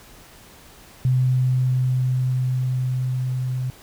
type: tone with level ramp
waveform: sine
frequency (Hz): 127.9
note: C3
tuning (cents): -39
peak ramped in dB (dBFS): -15 to -22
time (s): 1.05-3.7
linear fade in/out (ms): 0
effects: pink hiss -47 dBFS RMS until 3.82 s